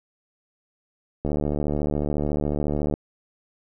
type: click train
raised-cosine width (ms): 2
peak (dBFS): -12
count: 126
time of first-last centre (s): 1.25-2.939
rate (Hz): 74
effects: none